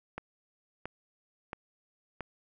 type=click train; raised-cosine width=0.5 ms; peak=-22 dBFS; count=4; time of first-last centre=0.18-2.207 s; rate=1.48 Hz; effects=none